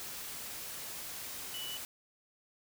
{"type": "tone in noise", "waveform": "sine", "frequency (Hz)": 2960, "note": "F#7", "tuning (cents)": 0, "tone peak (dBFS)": -40, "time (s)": [1.54, 1.77], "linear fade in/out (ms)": 0, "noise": "white", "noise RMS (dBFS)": -43, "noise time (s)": [0, 1.85], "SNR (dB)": 0, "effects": []}